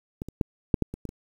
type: clicks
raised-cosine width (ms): 3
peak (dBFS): -19 / -24 / -10 / -6 / -10 / -21 / -20 / -25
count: 8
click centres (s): 0.219 / 0.286 / 0.412 / 0.742 / 0.823 / 0.94 / 1.053 / 1.091
effects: 8-bit